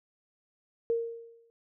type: tone with exponential decay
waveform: sine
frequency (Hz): 462.5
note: A#4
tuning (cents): -14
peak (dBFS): -23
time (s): 0.9-1.5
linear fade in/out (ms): 0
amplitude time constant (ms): 130
effects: none